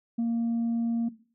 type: tone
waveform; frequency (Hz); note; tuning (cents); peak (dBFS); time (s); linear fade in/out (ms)
sine; 232.1; A#3; -7; -22; 0.18-1.09; 10
effects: noise-tail reverb RT60 0.4 s tail -17 dB re dry + tanh soft clip ceiling -23 dBFS